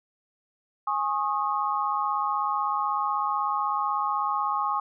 sine chord, Ab suspended fourth, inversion none, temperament equal with one note detuned, 830.6 / 1088.4 / 1244.5 Hz, Ab5 / Db6 / Eb6, 0 / -32 / 0 cents, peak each -29 / -27 / -29 dBFS, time 0.87-4.8 s, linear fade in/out 5 ms, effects none

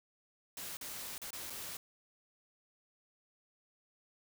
white noise with dropouts, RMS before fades -44 dBFS, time 0.57-1.77 s, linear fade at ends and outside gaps 2 ms, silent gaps 0.77-0.811 / 1.18-1.217 / 1.306-1.33 / 1.499-1.503 s, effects none

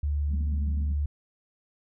sine tone, 72.9 Hz, D2, 12 cents flat, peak -24 dBFS, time 0.03-1.06 s, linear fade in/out 5 ms
white band-pass noise, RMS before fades -41 dBFS, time 0.28-0.94 s, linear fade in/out 10 ms, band 150 to 220 Hz, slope 48 dB/octave
effects none

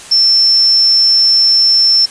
sine tone, 5360 Hz, E8, 28 cents sharp, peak -6 dBFS, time 0.11-2.06 s, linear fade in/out 10 ms, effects white hiss -32 dBFS RMS until 2.1 s + resampled to 22050 Hz

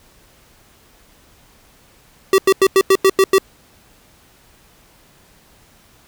square tone bursts, 385.2 Hz, G4, 30 cents flat, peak -9 dBFS, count 8, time 2.33-3.383 s, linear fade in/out 2 ms, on 52 ms, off 91 ms, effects pink hiss -51 dBFS RMS until 6.07 s

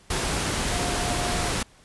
sine tone in noise, 710 Hz, F5, 28 cents sharp, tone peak -32 dBFS, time 0.72-1.49 s, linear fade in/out 5 ms, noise pink, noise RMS -26 dBFS, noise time 0.1-1.63 s, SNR -9 dB, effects pink hiss -55 dBFS RMS until 1.84 s + resampled to 24000 Hz

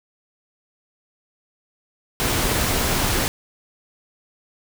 pink noise, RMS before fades -21 dBFS, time 2.2-3.28 s, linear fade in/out 0 ms, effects none

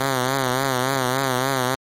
5% pulse tone with vibrato, 130.81 Hz, C3, in tune, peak -8 dBFS, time 0-1.75 s, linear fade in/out 2 ms, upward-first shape triangle, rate 3.5 Hz, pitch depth 97 cents each way, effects MP3 64 kbps

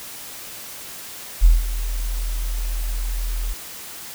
sine tone with ADSR envelope, 41 Hz, E1, 9 cents flat, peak -6 dBFS, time 1.41-3.54 s, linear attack 36 ms, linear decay 170 ms, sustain -15 dB, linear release 18 ms, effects white hiss -36 dBFS RMS until 4.14 s

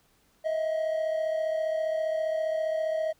triangle tone pair together, 633 / 668 Hz, D#5 / E5, +30 / +23 cents, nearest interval minor second, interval 93 cents, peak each -24 / -32 dBFS, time 0.44-3.13 s, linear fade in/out 20 ms, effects tanh soft clip ceiling -17 dBFS + pink hiss -66 dBFS RMS until 3.19 s

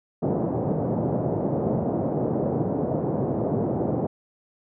pink band-pass noise, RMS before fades -25 dBFS, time 0.22-4.07 s, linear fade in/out 10 ms, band 120 to 680 Hz, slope 24 dB/octave, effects none

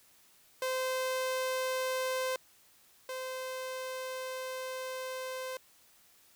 sawtooth tone pair in turn, 517 / 517 Hz, C5 / C5, -21 / -21 cents, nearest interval unison, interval 0 cents, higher neither, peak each -27 / -33 dBFS, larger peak first, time 0.62-2.36 / 3.09-5.57 s, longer second, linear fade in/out 2 ms, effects white hiss -63 dBFS RMS until 6.35 s

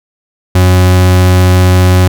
40% pulse tone, 91.5 Hz, F#2, 19 cents flat, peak -3 dBFS, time 0.55-2.08 s, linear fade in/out 5 ms, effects none

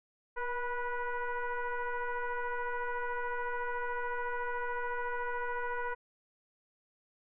sine tone with frequency modulation, 493.9 Hz, B4, in tune, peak -32 dBFS, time 0.36-5.95 s, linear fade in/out 20 ms, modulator 487 Hz, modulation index 2.5, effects none

